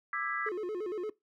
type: chord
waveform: sine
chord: E dominant seventh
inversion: third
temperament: just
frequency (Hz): 1186.7 / 1318.5 / 1648.1 / 1977.8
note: D6 / E6 / G#6 / B6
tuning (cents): +18 / 0 / -14 / +2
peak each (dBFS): -37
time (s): 0.13-0.49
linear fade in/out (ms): 2
type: tone with vibrato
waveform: triangle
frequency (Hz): 391.9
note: G4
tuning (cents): 0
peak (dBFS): -31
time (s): 0.46-1.1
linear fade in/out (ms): 5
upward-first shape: square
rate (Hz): 8.7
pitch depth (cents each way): 160
effects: noise-tail reverb RT60 0.2 s tail -21 dB re dry